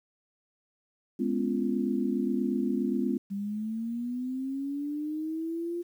sine chord, C# dominant seventh, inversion second, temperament just, 207.9 / 249.5 / 277.2 / 346.5 Hz, G#3 / B3 / C#4 / E#4, +2 / +18 / 0 / -14 cents, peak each -31 / -29 / -33 / -33 dBFS, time 1.19-3.18 s, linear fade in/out 10 ms
sine linear sweep, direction up, 196 to 349.2 Hz, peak -30 dBFS, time 3.3-5.83 s, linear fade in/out 20 ms
effects 10-bit

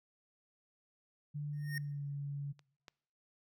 sine tone with pitch glide, 146.83 to 142.16 Hz, D3 to C#3, 0 to +44 cents, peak -37 dBFS, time 1.34-2.53 s, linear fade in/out 20 ms, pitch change -56 cents, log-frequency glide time 1.68-2.07 s
square tone with exponential growth, 1843 Hz, A#6, 20 cents flat, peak -36 dBFS, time 1.53-1.78 s, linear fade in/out 2 ms, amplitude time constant 53 ms
clicks, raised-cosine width 0.2 ms, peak -41 / -33 dBFS, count 2, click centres 2.593 / 2.882 s
effects noise-tail reverb RT60 0.8 s tail -25 dB re dry

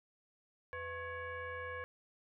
sine tone with frequency modulation, 1087 Hz, C#6, 34 cents flat, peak -40 dBFS, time 0.73-1.84 s, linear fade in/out 0 ms, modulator 586 Hz, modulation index 1.6, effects none

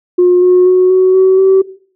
sine tone with pitch steps, 358.1 / 362.9 / 367.7 / 372.7 / 377.6 / 382.7 Hz, F4 / F#4 / F#4 / F#4 / F#4 / G4, +43 / -34 / -11 / +13 / +35 / -42 cents, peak -3 dBFS, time 0.18-1.62 s, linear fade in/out 10 ms, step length 240 ms, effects noise-tail reverb RT60 0.5 s tail -18 dB re dry + tanh soft clip ceiling -1 dBFS

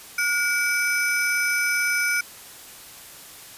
square ring-modulated tone, 1869 Hz, A#6, 4 cents sharp, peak -18 dBFS, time 0.18-2.21 s, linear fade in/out 5 ms, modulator 431 Hz, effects white hiss -43 dBFS RMS until 3.57 s + resampled to 32000 Hz

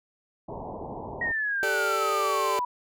white low-pass noise, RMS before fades -37 dBFS, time 0.48-1.32 s, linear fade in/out 10 ms, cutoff 990 Hz, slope 96 dB/octave
sine exponential sweep, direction down, 1900 to 969 Hz, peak -25 dBFS, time 1.21-2.65 s, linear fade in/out 5 ms
sawtooth chord, G suspended second, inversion none, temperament just, 392 / 441 / 588 Hz, G4 / A4 / D5, 0 / +4 / +2 cents, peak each -27 dBFS, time 1.63-2.59 s, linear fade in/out 0 ms
effects none

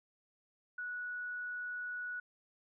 sine tone, 1469 Hz, F#6, 13 cents flat, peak -38 dBFS, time 0.78-2.2 s, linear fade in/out 5 ms, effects none

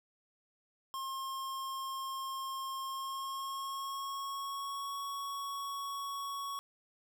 square tone with pitch glide, 1070 to 1114.2 Hz, C6 to C#6, +38 to +9 cents, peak -38 dBFS, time 0.94-6.59 s, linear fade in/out 0 ms, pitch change +71 cents, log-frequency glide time 2.83-4.98 s, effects none

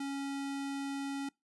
square tone, 277.2 Hz, C#4, in tune, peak -36 dBFS, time 0-1.29 s, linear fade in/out 5 ms, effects noise-tail reverb RT60 0.2 s tail -24 dB re dry + resampled to 24000 Hz

